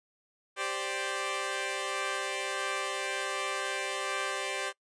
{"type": "chord", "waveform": "10% pulse", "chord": "G suspended fourth", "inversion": "none", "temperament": "equal", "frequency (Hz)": [392, 523.3, 587.3], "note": ["G4", "C5", "D5"], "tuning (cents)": [0, 0, 0], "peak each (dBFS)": -28, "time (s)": [0.56, 4.73], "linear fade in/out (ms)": 50, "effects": ["noise-tail reverb RT60 0.1 s tail -21 dB re dry", "resampled to 22050 Hz"]}